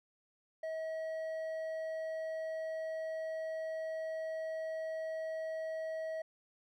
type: tone with hard clipping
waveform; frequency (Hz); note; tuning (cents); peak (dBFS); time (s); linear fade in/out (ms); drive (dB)
sine; 640; D#5; +49; -38; 0.63-6.22; 5; 5
effects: none